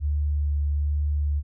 sine tone with vibrato, 73.2 Hz, D2, 5 cents flat, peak -21 dBFS, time 0-1.43 s, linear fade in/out 50 ms, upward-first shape sine, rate 1.2 Hz, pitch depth 12 cents each way, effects none

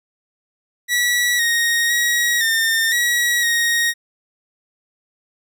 sawtooth tone with pitch steps, 1940 / 1868 / 1903 / 1810 / 1917 / 1872 Hz, B6 / A#6 / A#6 / A6 / A#6 / A#6, -31 / +3 / +35 / +48 / +48 / +7 cents, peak -12 dBFS, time 0.88-3.94 s, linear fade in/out 50 ms, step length 510 ms, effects none

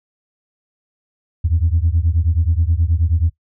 sine beating tone pair, 78.8 / 88.2 Hz, D#2 / F2, +23 / +18 cents, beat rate 9.4 Hz, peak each -15 / -16 dBFS, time 1.44-3.3 s, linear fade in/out 10 ms, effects noise-tail reverb RT60 0.1 s tail -18 dB re dry + tanh soft clip ceiling -7 dBFS

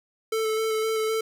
square tone with vibrato, 440 Hz, A4, in tune, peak -24 dBFS, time 0.32-1.21 s, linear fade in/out 5 ms, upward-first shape square, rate 3.9 Hz, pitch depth 13 cents each way, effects none

